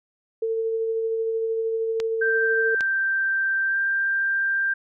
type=tone with tremolo; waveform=sine; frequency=450 Hz; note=A4; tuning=39 cents sharp; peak=-21 dBFS; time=0.42-2.75 s; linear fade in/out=5 ms; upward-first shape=sine; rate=13 Hz; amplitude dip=25%
type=clicks; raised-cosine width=0.2 ms; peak=-14 dBFS; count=2; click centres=2.001 / 2.808 s
type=tone with pitch glide; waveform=sine; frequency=1569 to 1583.6 Hz; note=G6 to G6; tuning=+1 to +17 cents; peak=-20 dBFS; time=2.21-4.74 s; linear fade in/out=10 ms; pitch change=+16 cents; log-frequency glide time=3.67-3.77 s
effects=none